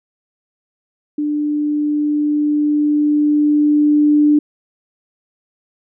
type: tone with level ramp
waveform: sine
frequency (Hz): 296.9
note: D4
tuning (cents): +19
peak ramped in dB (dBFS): -16 to -8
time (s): 1.18-4.39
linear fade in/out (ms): 5
effects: none